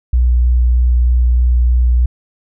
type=tone with vibrato; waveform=sine; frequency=60.9 Hz; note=B1; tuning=24 cents flat; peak=-8 dBFS; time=0.13-2.06 s; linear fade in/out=5 ms; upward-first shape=square; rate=3.2 Hz; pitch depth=8 cents each way; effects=none